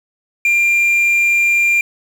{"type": "tone with quantisation", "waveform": "triangle", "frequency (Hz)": 2388, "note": "D7", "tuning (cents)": 28, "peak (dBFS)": -9, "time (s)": [0.45, 1.81], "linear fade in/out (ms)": 2, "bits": 6, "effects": []}